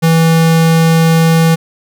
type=tone; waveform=square; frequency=163.6 Hz; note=E3; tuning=13 cents flat; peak=-7 dBFS; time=0.02-1.56 s; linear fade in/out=20 ms; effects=none